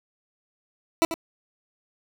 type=tone with echo; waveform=20% pulse; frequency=329.6 Hz; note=E4; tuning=in tune; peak=-12 dBFS; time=1.02-1.05 s; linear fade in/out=0 ms; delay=91 ms; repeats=1; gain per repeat=-10 dB; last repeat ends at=1.141 s; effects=none